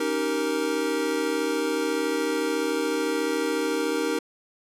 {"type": "chord", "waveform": "square", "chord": "Eb dominant seventh", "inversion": "third", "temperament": "equal with one note detuned", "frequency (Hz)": [277.2, 311.1, 387.9, 466.2], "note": ["Db4", "Eb4", "G4", "Bb4"], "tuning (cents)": [0, 0, -18, 0], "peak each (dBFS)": [-33, -29, -32, -28], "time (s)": [0, 4.19], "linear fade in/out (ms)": 5, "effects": ["low-pass 12000 Hz 12 dB/octave"]}